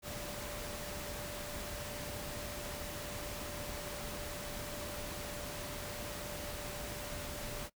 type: tone in noise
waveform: sine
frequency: 587.3 Hz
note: D5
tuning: in tune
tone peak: -47 dBFS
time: 0.02-7.7 s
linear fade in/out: 50 ms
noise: pink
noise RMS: -43 dBFS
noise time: 0.02-7.7 s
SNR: -7 dB
effects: noise-tail reverb RT60 0.1 s tail -19 dB re dry